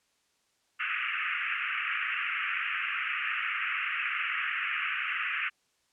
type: band-pass noise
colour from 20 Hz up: white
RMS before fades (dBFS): -32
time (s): 0.79-5.5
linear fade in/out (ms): 20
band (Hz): 1200 to 2800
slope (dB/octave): 96
effects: white hiss -72 dBFS RMS until 5.92 s + low-pass 8000 Hz 12 dB/octave